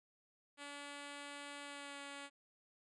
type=tone with pitch glide; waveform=5% pulse; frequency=286.5 to 282.1 Hz; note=D4 to C#4; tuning=-43 to +30 cents; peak=-36 dBFS; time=0.57-2.3 s; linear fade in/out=50 ms; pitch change=-27 cents; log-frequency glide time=1.62-2 s; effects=resampled to 24000 Hz